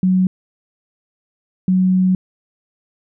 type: tone bursts at uneven times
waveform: sine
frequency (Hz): 185.5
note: F#3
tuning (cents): +5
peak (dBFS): -11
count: 2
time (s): 0.03-0.27 / 1.68-2.15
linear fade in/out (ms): 2
effects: none